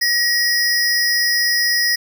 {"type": "tone pair together", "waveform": "square", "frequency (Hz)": [1900, 5072], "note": ["A#6", "D#8"], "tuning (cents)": [33, 32], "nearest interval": "octave + perfect fourth", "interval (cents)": 1699, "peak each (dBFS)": -18, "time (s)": [0.01, 1.96], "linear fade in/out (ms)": 10, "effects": []}